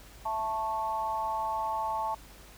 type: harmonic tone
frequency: 220 Hz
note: A3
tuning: in tune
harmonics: 3 / 4 / 5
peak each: -38 / -30 / -36 dBFS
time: 0.25-2.15 s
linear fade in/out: 10 ms
effects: added 50 Hz sine -53 dBFS peak until 2.57 s + pink hiss -53 dBFS RMS until 2.57 s